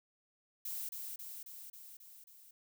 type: noise with echo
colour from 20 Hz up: violet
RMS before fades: -41 dBFS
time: 0.65-0.89 s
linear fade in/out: 5 ms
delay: 270 ms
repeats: 6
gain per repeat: -3 dB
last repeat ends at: 2.51 s
effects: none